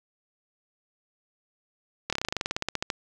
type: slowing click train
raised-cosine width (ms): 0.2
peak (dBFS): -10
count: 18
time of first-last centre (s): 2.1-2.902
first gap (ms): 26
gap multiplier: 1.07
effects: none